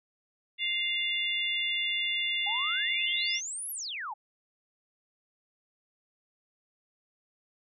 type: harmonic tone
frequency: 698.5 Hz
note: F5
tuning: in tune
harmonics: 3 / 4 / 5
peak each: -32 / -32 / -32 dBFS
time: 0.58-3.41 s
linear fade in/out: 50 ms
type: exponential two-way sweep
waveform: sine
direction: up then down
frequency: 784 to 11840 to 784 Hz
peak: -34 dBFS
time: 2.46-4.14 s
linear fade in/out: 10 ms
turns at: 3.71 s
effects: none